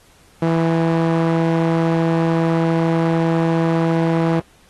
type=tone with band-pass filter; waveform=sawtooth; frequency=164.81 Hz; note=E3; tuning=in tune; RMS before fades=-17 dBFS; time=0.42-4.4 s; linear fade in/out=5 ms; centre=410 Hz; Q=0.59; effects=pink hiss -52 dBFS RMS until 4.69 s + AAC 32 kbps